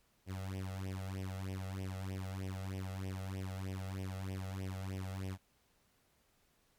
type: tone with flanger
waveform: sawtooth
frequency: 95 Hz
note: F#2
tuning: 46 cents sharp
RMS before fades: -41 dBFS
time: 0.26-5.38 s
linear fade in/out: 50 ms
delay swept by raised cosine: 0.35 to 1.55 ms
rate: 3.2 Hz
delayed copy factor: +0.9
effects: pink hiss -73 dBFS RMS until 6.78 s + MP3 96 kbps